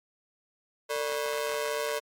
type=ring-modulated tone; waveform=sawtooth; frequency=519 Hz; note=C5; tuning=14 cents flat; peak=-22 dBFS; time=0.89-2 s; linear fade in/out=20 ms; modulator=68.4 Hz; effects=AAC 64 kbps